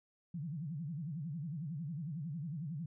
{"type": "tone with vibrato", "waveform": "sine", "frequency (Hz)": 155.56, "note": "D#3", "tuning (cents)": 0, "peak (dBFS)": -38, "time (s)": [0.34, 2.86], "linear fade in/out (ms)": 5, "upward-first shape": "sine", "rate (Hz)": 11, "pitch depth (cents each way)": 230, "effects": []}